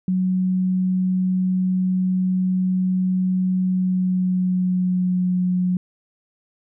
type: tone with pitch glide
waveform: sine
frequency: 185 to 181.4 Hz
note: F#3 to F#3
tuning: 0 to -34 cents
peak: -17 dBFS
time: 0.08-5.77 s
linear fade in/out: 2 ms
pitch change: -34 cents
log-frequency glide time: 3.62-5.35 s
effects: none